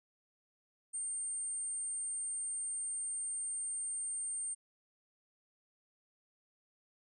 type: tone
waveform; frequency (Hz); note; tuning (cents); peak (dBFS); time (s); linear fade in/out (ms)
sine; 8730; C#9; -28; -36; 0.93-4.55; 20
effects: none